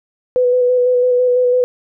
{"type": "tone with vibrato", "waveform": "sine", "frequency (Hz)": 497.2, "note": "B4", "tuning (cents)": 12, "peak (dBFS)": -10, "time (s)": [0.36, 1.64], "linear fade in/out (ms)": 0, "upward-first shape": "square", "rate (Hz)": 6, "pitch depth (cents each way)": 16, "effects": []}